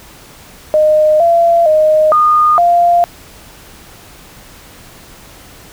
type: tone with pitch steps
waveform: sine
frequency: 614 / 680 / 619 / 1224 / 695 Hz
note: D#5 / F5 / D#5 / D#6 / F5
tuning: -23 / -46 / -9 / -29 / -9 cents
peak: -6 dBFS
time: 0.74-3.04 s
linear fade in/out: 0 ms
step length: 460 ms
effects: pink hiss -38 dBFS RMS until 5.72 s